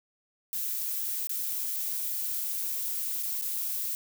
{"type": "noise with dropouts", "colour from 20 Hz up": "violet", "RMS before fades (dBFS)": -32, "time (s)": [0.53, 3.95], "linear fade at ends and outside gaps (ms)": 0, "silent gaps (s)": [[1.271, 1.294], [3.228, 3.232], [3.413, 3.421]], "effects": []}